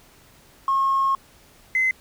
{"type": "tone pair in turn", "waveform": "triangle", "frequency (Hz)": [1083, 2052], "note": ["C#6", "C7"], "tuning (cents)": [-41, -34], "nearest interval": "major seventh", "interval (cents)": 1107, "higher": "second", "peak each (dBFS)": -14, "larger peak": "neither", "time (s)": [[0.68, 1.15], [1.75, 1.91]], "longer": "first", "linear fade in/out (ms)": 2, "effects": ["tanh soft clip ceiling -15 dBFS", "pink hiss -53 dBFS RMS until 2 s"]}